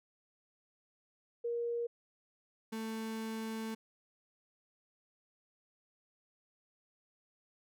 sine / 35% pulse tone pair in turn, 471.7 / 222.2 Hz, A#4 / A3, +20 / +17 cents, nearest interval octave + minor second, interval 1303 cents, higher first, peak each -33 / -36 dBFS, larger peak first, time 1.44-1.87 / 2.72-3.75 s, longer second, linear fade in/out 10 ms, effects none

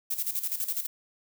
violet noise with tremolo, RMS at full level -29 dBFS, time 0.1-0.87 s, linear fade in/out 10 ms, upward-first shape square, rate 12 Hz, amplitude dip 70%, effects none

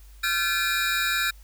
square tone cluster, 1377 / 1542 / 1726 / 2404 / 3811 Hz, F6 / G6 / A6 / D7 / A#7, -25 / -29 / -34 / +40 / +38 cents, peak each -30 dBFS, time 0.23-1.31 s, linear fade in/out 10 ms, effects added 50 Hz sine -45 dBFS peak until 1.43 s + white hiss -58 dBFS RMS until 1.43 s

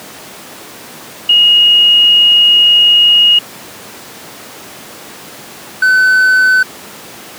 sine / triangle tone pair in turn, 2873 / 1514 Hz, F7 / F#6, +48 / +39 cents, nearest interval major seventh, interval 1109 cents, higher first, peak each -4 dBFS, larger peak neither, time 1.29-3.39 / 5.82-6.63 s, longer first, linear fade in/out 5 ms, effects pink hiss -31 dBFS RMS until 7.38 s + high-pass 200 Hz 12 dB/octave

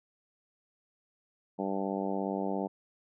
harmonic tone, 97.3 Hz, G2, 12 cents flat, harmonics 2 / 3 / 4 / 5 / 6 / 7 / 8 / 9, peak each -35 / -37 / -38 / -39 / -40 / -40 / -41 / -42 dBFS, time 1.58-2.68 s, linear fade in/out 20 ms, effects none

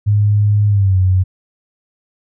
sine tone with pitch glide, 103.83 to 93.04 Hz, G#2 to F#2, 0 to +10 cents, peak -9 dBFS, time 0.06-1.24 s, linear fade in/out 20 ms, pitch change -190 cents, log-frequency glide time 0.68-0.98 s, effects none

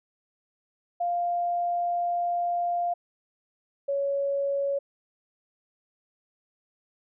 sine tone pair in turn, 698.5 / 558.3 Hz, F5 / C#5, 0 / +12 cents, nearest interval major third, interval 388 cents, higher first, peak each -24 dBFS, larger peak neither, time 1-2.94 / 3.88-4.79 s, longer first, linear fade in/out 10 ms, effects none

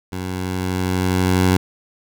15% pulse tone with level ramp, 92.2 Hz, F#2, 6 cents flat, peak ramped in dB -19 to -6 dBFS, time 0.12-1.57 s, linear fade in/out 5 ms, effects none

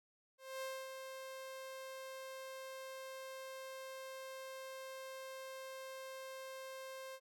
sawtooth tone with ADSR envelope, 528 Hz, C5, 16 cents sharp, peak -37 dBFS, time 0.38-7.2 s, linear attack 240 ms, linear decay 250 ms, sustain -6 dB, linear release 57 ms, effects none

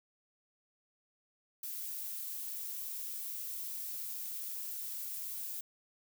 violet noise, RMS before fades -41 dBFS, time 1.63-5.61 s, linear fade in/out 5 ms, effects none

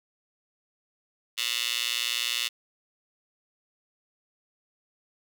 15% pulse tone with high-pass filter, 120 Hz, B2, 49 cents flat, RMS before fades -29 dBFS, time 1.37-2.49 s, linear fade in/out 20 ms, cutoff 3100 Hz, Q 2.5, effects none

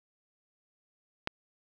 click, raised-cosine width 0.3 ms, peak -14 dBFS, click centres 1.274 s, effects none

